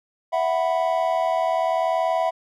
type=chord; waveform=triangle; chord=E suspended second; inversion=none; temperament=equal; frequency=659.3 / 740 / 987.8 Hz; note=E5 / F#5 / B5; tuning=0 / 0 / 0 cents; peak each=-20 / -22 / -25 dBFS; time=0.32-2.31 s; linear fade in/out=20 ms; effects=none